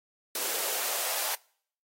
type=noise with high-pass filter sweep; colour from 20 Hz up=white; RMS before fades=-31 dBFS; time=0.35-1.35 s; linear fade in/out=2 ms; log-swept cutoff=390 to 770 Hz; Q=2.3; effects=noise-tail reverb RT60 0.6 s tail -26 dB re dry + AAC 48 kbps